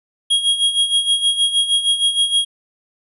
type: tone with tremolo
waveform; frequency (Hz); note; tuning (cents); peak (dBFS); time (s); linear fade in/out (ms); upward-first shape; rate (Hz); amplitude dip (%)
square; 3282; G#7; -21; -12; 0.3-2.45; 10; sine; 6.4; 70
effects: resampled to 32000 Hz